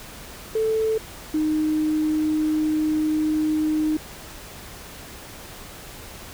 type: tone pair in turn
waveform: triangle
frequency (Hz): 440.5 / 308.7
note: A4 / D#4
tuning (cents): +2 / -14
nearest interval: tritone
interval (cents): 616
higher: first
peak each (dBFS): -15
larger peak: neither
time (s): 0.55-0.98 / 1.34-3.97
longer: second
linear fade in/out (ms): 5
effects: tanh soft clip ceiling -17 dBFS + pink hiss -40 dBFS RMS until 6.33 s